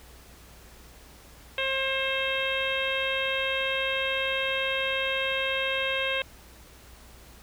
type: harmonic tone with a mistuned harmonic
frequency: 534 Hz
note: C5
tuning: 35 cents sharp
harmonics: 1 / 2 / 3 / 4 / 5 / 6 / 7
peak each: -31 / -37 / -33 / -34 / -31 / -33 / -37 dBFS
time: 1.58-6.22 s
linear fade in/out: 2 ms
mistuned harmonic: 5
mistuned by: -17 cents
effects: added 60 Hz sine -52 dBFS peak until 7.42 s + pink hiss -52 dBFS RMS until 7.42 s